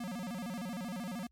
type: tone with vibrato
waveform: square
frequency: 208.4 Hz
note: G#3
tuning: 6 cents sharp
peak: -38 dBFS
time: 0-1.27 s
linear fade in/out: 5 ms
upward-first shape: square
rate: 13 Hz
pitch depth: 230 cents each way
effects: added 60 Hz sine -66 dBFS peak until 1.31 s + MP3 64 kbps